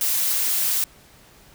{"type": "noise with amplitude modulation", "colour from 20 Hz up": "blue", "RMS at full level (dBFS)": -20, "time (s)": [0.01, 0.84], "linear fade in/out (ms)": 2, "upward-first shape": "sine", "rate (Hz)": 220, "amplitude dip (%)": 40, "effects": ["pink hiss -51 dBFS RMS until 1.54 s"]}